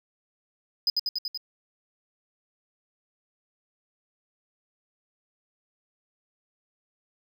triangle tone with echo, 5000 Hz, D#8, 8 cents sharp, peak -19 dBFS, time 0.87-0.9 s, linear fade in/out 2 ms, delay 95 ms, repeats 5, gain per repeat -2 dB, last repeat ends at 1.375 s, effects none

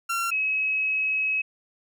30% pulse / sine tone pair in turn, 1367 / 2561 Hz, F6 / D#7, -37 / +49 cents, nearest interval major seventh, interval 1086 cents, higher second, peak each -22 dBFS, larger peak neither, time 0.09-0.31 / 0.31-1.42 s, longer second, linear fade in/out 10 ms, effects none

